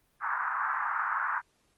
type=band-pass noise; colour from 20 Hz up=white; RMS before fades=-31 dBFS; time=0.2-1.42 s; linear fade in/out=50 ms; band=910 to 1600 Hz; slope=48 dB/octave; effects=pink hiss -70 dBFS RMS until 1.77 s + Opus 32 kbps